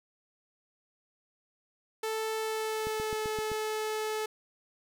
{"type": "tone with pitch glide", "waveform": "sawtooth", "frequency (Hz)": [440, 432.4], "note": ["A4", "A4"], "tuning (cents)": [0, -30], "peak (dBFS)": -27, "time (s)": [2.03, 4.26], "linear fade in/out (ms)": 5, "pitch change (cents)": -30, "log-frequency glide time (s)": [2.37, 3.25]}
{"type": "click train", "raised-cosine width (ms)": 3, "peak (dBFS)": -27, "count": 6, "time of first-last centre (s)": [2.87, 3.517], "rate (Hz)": 7.73}
{"effects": []}